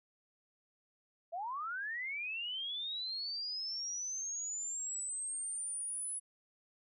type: linear sweep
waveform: sine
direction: up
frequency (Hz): 640 to 10250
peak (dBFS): -37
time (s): 1.32-6.2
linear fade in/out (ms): 20
effects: none

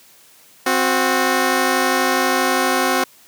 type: tone pair together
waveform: 10% pulse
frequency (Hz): 261.6 / 366.2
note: C4 / F#4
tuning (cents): 0 / -18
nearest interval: tritone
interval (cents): 582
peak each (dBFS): -10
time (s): 0.66-3.04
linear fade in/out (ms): 5
effects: white hiss -49 dBFS RMS until 3.27 s + high-pass 100 Hz 12 dB/octave

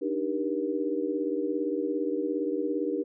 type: chord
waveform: sine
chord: Eb major seventh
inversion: third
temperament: equal with one note detuned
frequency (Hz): 293.7 / 311.1 / 392 / 476.8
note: D4 / Eb4 / G4 / Bb4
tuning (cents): 0 / 0 / 0 / +39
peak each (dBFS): -32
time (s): 0.01-3.04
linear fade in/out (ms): 20
effects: none

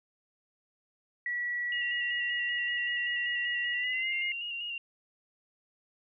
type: tone with pitch glide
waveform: sine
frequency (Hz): 1938 to 2113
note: B6 to C7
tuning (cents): -33 to +16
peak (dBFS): -30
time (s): 1.26-4.32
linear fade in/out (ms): 2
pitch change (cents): +149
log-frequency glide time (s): 3.73-4.14
type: tone with vibrato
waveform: sine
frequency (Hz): 2818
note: F7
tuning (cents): +15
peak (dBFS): -34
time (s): 1.72-4.78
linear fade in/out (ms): 2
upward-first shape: square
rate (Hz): 5.2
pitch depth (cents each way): 31
effects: none

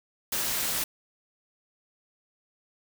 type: noise with amplitude modulation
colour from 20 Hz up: white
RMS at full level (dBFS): -26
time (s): 0.32-0.84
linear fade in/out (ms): 5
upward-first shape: sine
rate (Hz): 286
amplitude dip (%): 65
effects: none

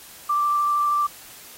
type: tone with vibrato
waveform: sine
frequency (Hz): 1174.7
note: D6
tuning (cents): 0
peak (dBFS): -18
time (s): 0.29-1.07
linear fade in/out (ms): 10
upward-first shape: triangle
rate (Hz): 13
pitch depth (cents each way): 11
effects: white hiss -44 dBFS RMS until 1.57 s + AAC 48 kbps

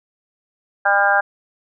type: harmonic tone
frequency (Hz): 200.6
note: G3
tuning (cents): +40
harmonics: 3 / 4 / 5 / 6 / 7 / 8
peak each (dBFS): -22 / -17 / -26 / -27 / -20 / -17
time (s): 0.85-1.21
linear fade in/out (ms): 10
effects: none

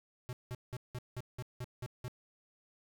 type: tone bursts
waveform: square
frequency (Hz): 124.3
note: B2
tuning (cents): +12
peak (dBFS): -39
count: 9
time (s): 0.29-2.081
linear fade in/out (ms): 0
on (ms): 39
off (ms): 180
effects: none

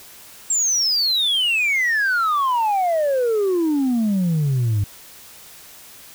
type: exponential sweep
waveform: sine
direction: down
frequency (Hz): 7560 to 98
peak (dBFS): -14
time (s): 0.5-4.84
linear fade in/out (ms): 5
effects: tanh soft clip ceiling -15 dBFS + white hiss -43 dBFS RMS until 6.14 s

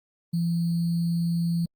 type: tone with sample-and-hold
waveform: sine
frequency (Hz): 169.4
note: E3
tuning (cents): +48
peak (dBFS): -22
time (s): 0.33-1.66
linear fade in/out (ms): 10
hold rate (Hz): 4410
effects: Opus 32 kbps

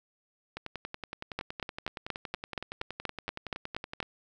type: two click trains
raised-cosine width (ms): 0.3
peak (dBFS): -21 / -16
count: 38 / 12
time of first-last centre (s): 0.57-4.028 / 1.39-4.003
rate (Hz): 10.7 / 4.21
effects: none

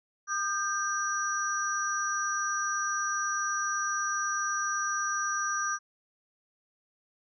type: tone cluster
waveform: sine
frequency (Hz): 1217 / 1573 / 5830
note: D#6 / G6 / F#8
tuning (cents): -39 / +6 / -26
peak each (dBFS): -31 / -32 / -34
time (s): 0.27-5.79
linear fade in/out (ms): 50
effects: none

